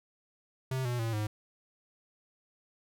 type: tone with pitch steps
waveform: square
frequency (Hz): 130.81 / 122.05 / 113.88 / 106.25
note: C3 / B2 / A#2 / G#2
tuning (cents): 0 / -20 / -40 / +40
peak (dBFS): -31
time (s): 0.71-1.27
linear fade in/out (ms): 5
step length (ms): 140
effects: none